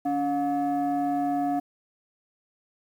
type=tone pair together; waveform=sine; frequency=283.8 / 715.1 Hz; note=C#4 / F5; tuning=+41 / +41 cents; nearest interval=octave + major third; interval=1600 cents; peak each=-24 dBFS; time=0.05-1.6 s; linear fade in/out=10 ms; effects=tanh soft clip ceiling -20 dBFS + 9-bit